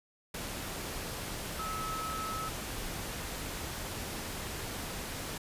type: tone in noise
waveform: sine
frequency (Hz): 1295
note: E6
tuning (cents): -31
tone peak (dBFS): -36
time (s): 1.59-2.49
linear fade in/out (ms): 5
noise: pink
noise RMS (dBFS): -39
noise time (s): 0.34-5.38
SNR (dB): 0
effects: resampled to 32000 Hz